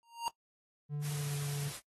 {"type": "tone with exponential growth", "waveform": "square", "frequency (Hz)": 932.3, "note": "A#5", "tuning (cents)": 0, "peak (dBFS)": -31, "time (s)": [0.03, 0.28], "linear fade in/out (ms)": 0, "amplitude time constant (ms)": 53}
{"type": "tone with pitch glide", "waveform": "triangle", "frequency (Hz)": [146.83, 143.64], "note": ["D3", "D3"], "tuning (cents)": [0, -38], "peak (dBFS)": -32, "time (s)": [0.89, 1.72], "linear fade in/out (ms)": 50, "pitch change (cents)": -38, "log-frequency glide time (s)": [1.12, 1.38]}
{"type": "noise", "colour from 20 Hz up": "white", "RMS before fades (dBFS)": -44, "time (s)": [1.01, 1.81], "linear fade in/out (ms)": 50}
{"effects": ["noise-tail reverb RT60 0.1 s tail -21 dB re dry", "AAC 32 kbps"]}